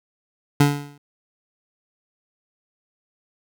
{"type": "tone with exponential decay", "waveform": "25% pulse", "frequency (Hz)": 144, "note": "D3", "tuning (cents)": -34, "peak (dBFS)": -7, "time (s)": [0.6, 0.98], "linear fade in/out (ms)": 5, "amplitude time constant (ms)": 82, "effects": []}